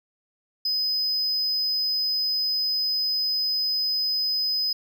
triangle tone, 5030 Hz, D#8, 18 cents sharp, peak -21 dBFS, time 0.65-4.73 s, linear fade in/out 5 ms, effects none

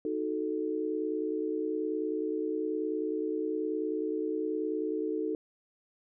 sine chord, D# diminished, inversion none, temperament equal, 311.1 / 370 / 440 Hz, D#4 / F#4 / A4, 0 / 0 / 0 cents, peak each -33 / -36 / -33 dBFS, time 0.05-5.35 s, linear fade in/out 2 ms, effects none

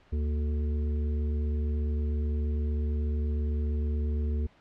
harmonic tone with a mistuned harmonic, 73.6 Hz, D2, 4 cents sharp, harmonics 1 / 3 / 5 / 6, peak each -26 / -38 / -44 / -45 dBFS, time 0.12-4.47 s, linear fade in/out 10 ms, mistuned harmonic 3, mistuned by +67 cents, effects pink hiss -60 dBFS RMS until 4.6 s + low-pass 3000 Hz 12 dB/octave

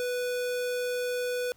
square tone, 493.9 Hz, B4, in tune, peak -29 dBFS, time 0-1.52 s, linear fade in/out 0 ms, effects pink hiss -63 dBFS RMS until 1.56 s

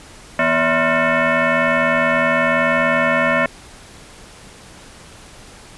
sine tone with frequency modulation, 570 Hz, C#5, 48 cents sharp, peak -13 dBFS, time 0.39-3.46 s, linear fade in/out 2 ms, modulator 407 Hz, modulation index 4.2, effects pink hiss -41 dBFS RMS until 5.77 s + resampled to 24000 Hz

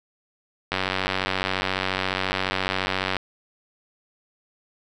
click train, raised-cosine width 0.3 ms, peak -7 dBFS, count 232, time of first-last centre 0.72-3.167 s, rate 94.4 Hz, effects none

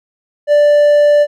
triangle tone, 587.3 Hz, D5, in tune, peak -4 dBFS, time 0.47-1.27 s, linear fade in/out 50 ms, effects none

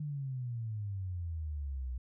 sine exponential sweep, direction down, 152.1 to 60.7 Hz, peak -35 dBFS, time 0-1.98 s, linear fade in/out 5 ms, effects none

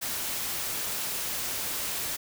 white noise, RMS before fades -32 dBFS, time 0.01-2.17 s, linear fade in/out 20 ms, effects none

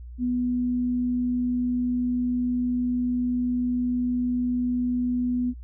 sine tone, 246.9 Hz, B3, in tune, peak -22 dBFS, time 0.18-5.54 s, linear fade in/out 50 ms, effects noise-tail reverb RT60 0.1 s tail -24 dB re dry + added 60 Hz sine -37 dBFS peak until 5.63 s

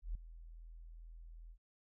sine tone with ADSR envelope, 41.2 Hz, E1, in tune, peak -35 dBFS, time 0.02-1.58 s, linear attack 130 ms, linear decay 4 ms, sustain -15 dB, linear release 73 ms, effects none

